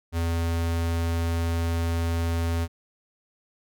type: tone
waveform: square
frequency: 83.7 Hz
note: E2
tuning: 27 cents sharp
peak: -24 dBFS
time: 0.12-2.68 s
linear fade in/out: 50 ms
effects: none